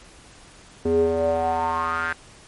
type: tone with band-pass filter sweep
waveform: square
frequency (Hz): 82.41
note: E2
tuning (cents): 0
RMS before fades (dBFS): -22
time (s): 0.85-2.13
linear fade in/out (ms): 5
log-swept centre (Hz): 350 to 1600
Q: 6.2
effects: pink hiss -48 dBFS RMS until 2.47 s + MP3 48 kbps